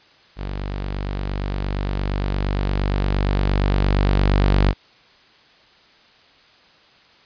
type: tone with level ramp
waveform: sawtooth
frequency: 48.64 Hz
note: G1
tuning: 13 cents flat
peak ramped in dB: -22 to -9 dBFS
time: 0.36-4.74 s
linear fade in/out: 50 ms
effects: white hiss -52 dBFS RMS until 7.25 s + resampled to 11025 Hz